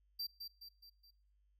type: tone with echo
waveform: square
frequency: 4700 Hz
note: D8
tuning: 1 cent sharp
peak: -39 dBFS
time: 0.19-0.27 s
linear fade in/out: 10 ms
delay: 210 ms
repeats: 4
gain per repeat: -6 dB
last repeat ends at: 1.11 s
effects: noise-tail reverb RT60 0.7 s tail -25 dB re dry + added 50 Hz sine -70 dBFS peak until 1.59 s